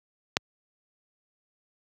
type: click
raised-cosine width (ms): 0.2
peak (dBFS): -4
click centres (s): 0.369
effects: high-pass 80 Hz 12 dB/octave